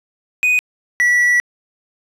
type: tone pair in turn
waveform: triangle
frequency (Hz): 2489 / 1948.9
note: D#7 / B6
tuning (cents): 0 / -23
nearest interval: major third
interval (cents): 423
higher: first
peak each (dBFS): -10 / -9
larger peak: second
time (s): 0.43-0.59 / 1-1.4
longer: second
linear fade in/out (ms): 0
effects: resampled to 32000 Hz + 8-bit